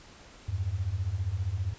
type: beating tone pair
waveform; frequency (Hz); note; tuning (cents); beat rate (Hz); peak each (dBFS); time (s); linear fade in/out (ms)
sine; 84.8 / 99.8; E2 / G2; +50 / +32; 15; -32 / -30; 0.48-1.74; 10
effects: pink hiss -52 dBFS RMS until 1.78 s + resampled to 16000 Hz